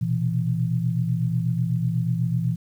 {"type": "tone cluster", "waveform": "sine", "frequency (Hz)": [120.1, 128.2, 166.7], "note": ["B2", "C3", "E3"], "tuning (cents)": [-48, -35, 20], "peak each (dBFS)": [-24, -28, -24], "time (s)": [0.01, 2.56], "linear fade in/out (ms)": 10, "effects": ["9-bit"]}